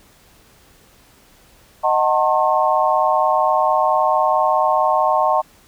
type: chord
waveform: sine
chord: D# diminished seventh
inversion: none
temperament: just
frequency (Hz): 622.3 / 746.7 / 896 / 1075.3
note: D#5 / F#5 / A5 / C6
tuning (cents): 0 / +16 / +31 / +47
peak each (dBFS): -19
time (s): 1.83-5.42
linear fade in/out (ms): 20
effects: pink hiss -51 dBFS RMS until 5.67 s